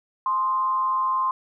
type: tone with frequency modulation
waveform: sine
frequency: 1046.5 Hz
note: C6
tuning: in tune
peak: -20 dBFS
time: 0.26-1.31 s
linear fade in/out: 2 ms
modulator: 190 Hz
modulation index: 0.32
effects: none